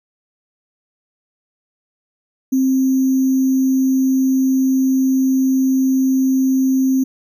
sine tone with sample-and-hold, 263.7 Hz, C4, 14 cents sharp, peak -12 dBFS, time 2.52-7.04 s, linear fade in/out 10 ms, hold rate 6300 Hz, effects none

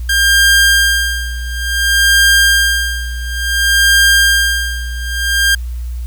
sawtooth tone with tremolo, 1600 Hz, G6, 35 cents sharp, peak -3 dBFS, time 0.09-5.55 s, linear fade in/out 5 ms, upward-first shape sine, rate 0.57 Hz, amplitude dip 90%, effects added 60 Hz sine -19 dBFS peak until 6.06 s + white hiss -45 dBFS RMS until 6.06 s

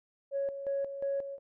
sine tone with tremolo, 554.4 Hz, C#5, in tune, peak -28 dBFS, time 0.31-1.39 s, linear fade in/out 50 ms, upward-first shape square, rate 2.8 Hz, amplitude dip 65%, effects tanh soft clip ceiling -25 dBFS

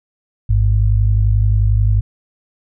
sine tone pair together, 52.49 / 103.83 Hz, G#1 / G#2, +19 / 0 cents, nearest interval octave, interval 1181 cents, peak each -13 dBFS, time 0.49-2.01 s, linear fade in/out 10 ms, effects none

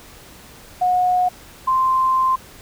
sine tone pair in turn, 727 / 1043.7 Hz, F#5 / C6, -31 / -5 cents, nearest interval tritone, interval 626 cents, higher second, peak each -14 dBFS, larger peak neither, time 0.81-1.29 / 1.67-2.36 s, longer second, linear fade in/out 10 ms, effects pink hiss -43 dBFS RMS until 2.61 s

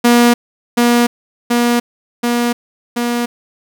sawtooth tone with echo, 239.2 Hz, A#3, 45 cents sharp, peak -3 dBFS, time 0.04-0.34 s, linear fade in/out 10 ms, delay 730 ms, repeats 4, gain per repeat -2 dB, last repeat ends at 3.26 s, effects none

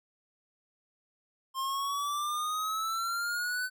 square exponential sweep, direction up, 1056 to 1514 Hz, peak -31 dBFS, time 1.54-3.7 s, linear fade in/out 50 ms, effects none

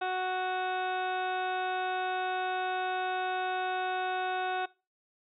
harmonic tone, 370 Hz, F#4, in tune, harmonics 1 / 2 / 3 / 4 / 5 / 6 / 7 / 8 / 9 / 10, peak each -37 / -31 / -41 / -37 / -50 / -51 / -44 / -54 / -53 / -47 dBFS, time 0.01-4.66 s, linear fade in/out 10 ms, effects noise-tail reverb RT60 0.3 s tail -22 dB re dry

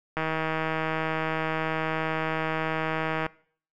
click train, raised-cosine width 0.5 ms, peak -13 dBFS, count 493, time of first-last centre 0.17-3.264 s, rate 159 Hz, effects noise-tail reverb RT60 0.5 s tail -21 dB re dry

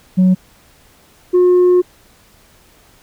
sine tone pair in turn, 185 / 359.9 Hz, F#3 / F#4, 0 / -48 cents, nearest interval octave, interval 1152 cents, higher second, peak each -5 dBFS, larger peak neither, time 0.17-0.35 / 1.33-1.82 s, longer second, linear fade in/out 20 ms, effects tanh soft clip ceiling -6 dBFS + pink hiss -49 dBFS RMS until 3.02 s

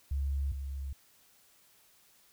sine tone pair in turn, 69.2 / 68.48 Hz, C#2 / C#2, -2 / -20 cents, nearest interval unison, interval 18 cents, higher first, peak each -29 / -35 dBFS, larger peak first, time 0.11-0.52 / 0.52-0.93 s, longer neither, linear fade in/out 5 ms, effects white hiss -64 dBFS RMS until 2.32 s

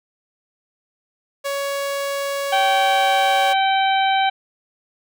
sawtooth tone, 559 Hz, C#5, 14 cents sharp, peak -18 dBFS, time 1.44-3.54 s, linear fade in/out 20 ms
harmonic tone, 774 Hz, G5, 22 cents flat, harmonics 1 / 2 / 3 / 4 / 5, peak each -16 / -25 / -26 / -26 / -30 dBFS, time 2.52-4.3 s, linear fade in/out 10 ms
effects none

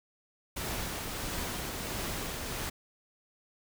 pink noise with tremolo, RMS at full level -35 dBFS, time 0.56-2.7 s, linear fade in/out 10 ms, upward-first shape triangle, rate 1.5 Hz, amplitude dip 30%, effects none

